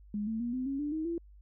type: tone with pitch steps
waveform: sine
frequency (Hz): 207.7 / 222.6 / 238.6 / 255.7 / 274.1 / 293.7 / 314.8 / 337.4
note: G#3 / A3 / A#3 / C4 / C#4 / D4 / D#4 / E4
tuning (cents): 0 / +20 / +41 / -40 / -19 / 0 / +20 / +40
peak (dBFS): -31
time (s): 0.14-1.18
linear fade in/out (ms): 2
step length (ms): 130
effects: added 50 Hz sine -52 dBFS peak until 1.41 s